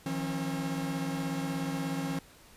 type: tone cluster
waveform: 45% pulse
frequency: 159.9 / 176.5 / 271 Hz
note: D#3 / F3 / C#4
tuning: +48 / +19 / -39 cents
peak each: -36 / -38 / -34 dBFS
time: 0.06-2.19 s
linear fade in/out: 2 ms
effects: pink hiss -56 dBFS RMS until 2.56 s + resampled to 32000 Hz